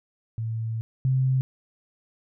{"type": "tone pair in turn", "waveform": "sine", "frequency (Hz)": [112.6, 130.97], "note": ["A2", "C3"], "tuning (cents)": [40, 2], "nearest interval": "minor third", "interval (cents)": 262, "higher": "second", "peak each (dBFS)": [-26, -19], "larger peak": "second", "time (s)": [[0.38, 0.81], [1.05, 1.41]], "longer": "first", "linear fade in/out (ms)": 0, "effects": []}